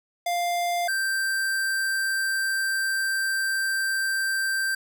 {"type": "tone pair in turn", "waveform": "square", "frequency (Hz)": [698.5, 1568.1], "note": ["F5", "G6"], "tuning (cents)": [0, 0], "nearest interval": "octave + major second", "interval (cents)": 1400, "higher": "second", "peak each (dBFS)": -24, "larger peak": "neither", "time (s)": [[0.26, 0.88], [0.88, 4.75]], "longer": "second", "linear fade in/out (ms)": 5, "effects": []}